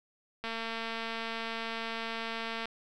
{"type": "click train", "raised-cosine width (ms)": 0.3, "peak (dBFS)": -21, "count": 504, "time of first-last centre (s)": [0.44, 2.656], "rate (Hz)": 227, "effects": []}